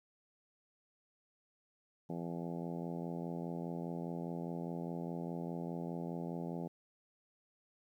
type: harmonic tone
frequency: 84.9 Hz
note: F2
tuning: 48 cents flat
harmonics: 2 / 3 / 4 / 5 / 6 / 7 / 8 / 9 / 10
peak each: -41 / -45 / -47 / -49 / -51 / -52 / -53 / -54 / -55 dBFS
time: 2.09-6.68 s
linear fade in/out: 10 ms
effects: 12-bit